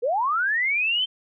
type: linear sweep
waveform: sine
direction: up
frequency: 440 to 3136 Hz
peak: -20 dBFS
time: 0.02-1.06 s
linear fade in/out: 20 ms
effects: none